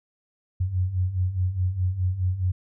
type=beating tone pair; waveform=sine; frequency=88.7 / 93.5 Hz; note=F2 / F#2; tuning=+27 / +19 cents; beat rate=4.8 Hz; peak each=-28 / -23 dBFS; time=0.6-2.52 s; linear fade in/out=10 ms; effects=none